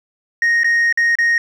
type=tone with dropouts; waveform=sine; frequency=1864.7 Hz; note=A#6; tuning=in tune; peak=-9 dBFS; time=0.42-1.38 s; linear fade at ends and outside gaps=2 ms; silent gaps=0.634-0.644 / 0.926-0.974 / 1.154-1.186 s; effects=tanh soft clip ceiling -11 dBFS + 8-bit